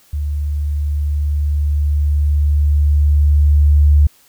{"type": "tone with level ramp", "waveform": "sine", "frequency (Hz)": 73.42, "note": "D2", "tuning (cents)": 0, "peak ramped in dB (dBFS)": [-17, -6], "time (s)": [0.13, 4.07], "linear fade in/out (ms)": 5, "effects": ["white hiss -51 dBFS RMS until 4.28 s"]}